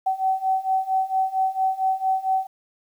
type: beating tone pair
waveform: sine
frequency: 759 / 763.4 Hz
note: F#5 / G5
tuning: +44 / -46 cents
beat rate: 4.4 Hz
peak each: -24 / -22 dBFS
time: 0.06-2.47 s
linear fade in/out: 10 ms
effects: 9-bit